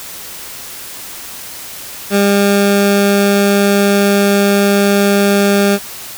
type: tone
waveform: 20% pulse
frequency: 200.8 Hz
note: G3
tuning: 42 cents sharp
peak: -4 dBFS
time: 2.1-5.79 s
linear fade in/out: 50 ms
effects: white hiss -29 dBFS RMS until 6.17 s